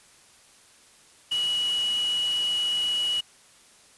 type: tone in noise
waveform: sine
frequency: 2927 Hz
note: F#7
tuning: 19 cents flat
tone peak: -23 dBFS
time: 1.31-3.21 s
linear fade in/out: 10 ms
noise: white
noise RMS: -38 dBFS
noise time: 1.31-3.21 s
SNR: +12 dB
effects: white hiss -55 dBFS RMS until 3.97 s + resampled to 24000 Hz